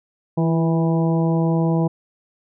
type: harmonic tone with a mistuned harmonic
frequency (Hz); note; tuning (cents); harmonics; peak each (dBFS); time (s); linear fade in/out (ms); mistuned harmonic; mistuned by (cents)
163.6; E3; -13; 1 / 2 / 3 / 4 / 5 / 6; -17 / -23 / -27 / -29 / -31 / -33; 0.37-1.88; 10; 2; +30
effects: none